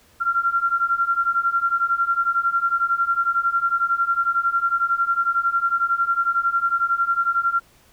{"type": "beating tone pair", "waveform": "sine", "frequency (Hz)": [1370, 1381], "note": ["F6", "F6"], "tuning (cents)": [-34, -20], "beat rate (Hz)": 11, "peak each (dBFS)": [-22, -20], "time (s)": [0.2, 7.6], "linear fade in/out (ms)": 20, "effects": ["pink hiss -55 dBFS RMS until 7.92 s"]}